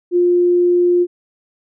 sine tone, 353 Hz, F4, 19 cents sharp, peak -10 dBFS, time 0.11-1.07 s, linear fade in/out 50 ms, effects none

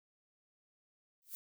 violet noise with exponential growth, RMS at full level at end -40 dBFS, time 1.22-1.35 s, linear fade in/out 0 ms, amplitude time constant 28 ms, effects none

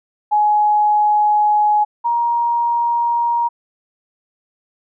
sine tone pair in turn, 840 / 942.9 Hz, G#5 / A#5, +19 / +20 cents, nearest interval major second, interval 201 cents, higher second, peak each -11 / -14 dBFS, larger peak first, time 0.31-1.85 / 2.04-3.49 s, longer first, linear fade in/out 20 ms, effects none

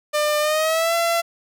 sawtooth tone with pitch glide, 599 to 676.2 Hz, D5 to E5, +34 to +44 cents, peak -14 dBFS, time 0.13-1.22 s, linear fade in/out 20 ms, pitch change +210 cents, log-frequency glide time 0.4-0.95 s, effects none

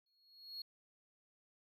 triangle tone with exponential growth, 4315 Hz, C#8, 47 cents flat, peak -40 dBFS, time 0.06-0.62 s, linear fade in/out 5 ms, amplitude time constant 120 ms, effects none

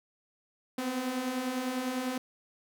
sawtooth beating tone pair, 246.9 / 256.9 Hz, B3 / C4, 0 / -32 cents, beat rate 10 Hz, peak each -34 / -28 dBFS, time 0.78-2.18 s, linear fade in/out 5 ms, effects none

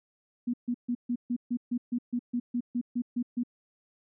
sine tone bursts, 242.3 Hz, B3, 33 cents flat, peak -26 dBFS, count 15, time 0.47-3.435 s, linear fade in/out 10 ms, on 67 ms, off 140 ms, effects none

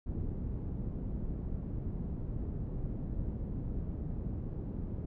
pink low-pass noise, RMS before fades -37 dBFS, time 0.06-5.06 s, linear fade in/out 10 ms, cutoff 240 Hz, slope 12 dB/octave, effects none

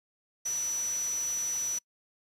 sine tone in noise, 5920 Hz, F#8, in tune, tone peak -29 dBFS, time 0.45-1.79 s, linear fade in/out 10 ms, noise white, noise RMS -42 dBFS, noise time 0.45-1.79 s, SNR +10 dB, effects noise-tail reverb RT60 0.1 s tail -26 dB re dry + resampled to 32000 Hz

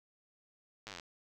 slowing click train, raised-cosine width 0.2 ms, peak -27 dBFS, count 13, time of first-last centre 0.87-0.998 s, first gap 9 ms, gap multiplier 1.03, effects none

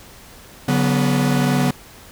45% pulse chord, B minor, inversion first, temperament equal with one note detuned, 143.15 / 185 / 246.9 Hz, D3 / F#3 / B3, -44 / 0 / 0 cents, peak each -19 / -22 / -19 dBFS, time 0.68-1.71 s, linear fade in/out 5 ms, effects pink hiss -43 dBFS RMS until 2.11 s

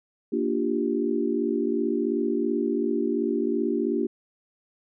sine chord, G minor seventh, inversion first, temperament equal, 233.1 / 293.7 / 349.2 / 392 Hz, Bb3 / D4 / F4 / G4, 0 / 0 / 0 / 0 cents, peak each -28 dBFS, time 0.32-4.07 s, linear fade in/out 10 ms, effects none

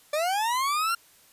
40% pulse linear sweep, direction up, 580 to 1396.9 Hz, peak -23 dBFS, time 0.13-0.95 s, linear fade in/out 5 ms, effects white hiss -57 dBFS RMS until 1.32 s + resampled to 32000 Hz

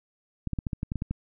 clicks, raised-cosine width 5 ms, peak -17 dBFS, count 10, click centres 0.473 / 0.533 / 0.588 / 0.668 / 0.732 / 0.831 / 0.919 / 0.957 / 1.021 / 1.11 s, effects none

